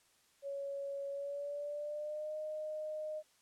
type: tone with pitch glide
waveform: sine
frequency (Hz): 558 to 615.6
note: C#5 to D#5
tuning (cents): +11 to -19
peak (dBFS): -38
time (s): 0.42-3.23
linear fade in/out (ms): 50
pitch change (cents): +170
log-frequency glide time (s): 1.1-2.36
effects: white hiss -70 dBFS RMS until 3.41 s + low-pass 10000 Hz 12 dB/octave